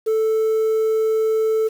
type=tone; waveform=sine; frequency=440 Hz; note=A4; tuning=in tune; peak=-13 dBFS; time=0.06-1.69 s; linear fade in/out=20 ms; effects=tanh soft clip ceiling -15 dBFS + 7-bit